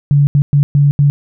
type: tone bursts at uneven times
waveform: sine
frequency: 143.2 Hz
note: D3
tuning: 43 cents flat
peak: -6 dBFS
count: 5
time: 0.11-0.27 / 0.35-0.42 / 0.53-0.63 / 0.75-0.91 / 0.99-1.1 s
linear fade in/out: 0 ms
effects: none